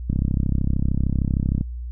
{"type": "click train", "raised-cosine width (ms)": 5, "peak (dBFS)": -9, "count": 51, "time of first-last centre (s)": [0.1, 1.611], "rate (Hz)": 33.1, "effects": ["added 60 Hz sine -28 dBFS peak until 1.91 s"]}